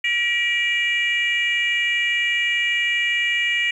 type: tone cluster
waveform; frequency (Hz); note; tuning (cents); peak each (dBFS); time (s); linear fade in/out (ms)
sine; 1919 / 2344 / 2872; A#6 / D7 / F7; +50 / -4 / +48; -22 / -20 / -23; 0.04-3.71; 5
effects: tanh soft clip ceiling -12 dBFS + 9-bit